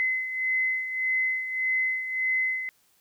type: beating tone pair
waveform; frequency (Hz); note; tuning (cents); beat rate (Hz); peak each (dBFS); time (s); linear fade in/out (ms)
sine; 2042 / 2043.7; C7 / C7; -43 / -41; 1.7; -25 / -32; 0-2.69; 0
effects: white hiss -65 dBFS RMS until 3 s